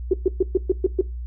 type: tone bursts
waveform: sine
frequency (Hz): 371.3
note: F#4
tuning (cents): +6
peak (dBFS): -13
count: 7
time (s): 0.11-1.012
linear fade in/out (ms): 5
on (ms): 26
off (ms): 120
effects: noise-tail reverb RT60 0.2 s tail -18 dB re dry + added 60 Hz sine -28 dBFS peak until 1.26 s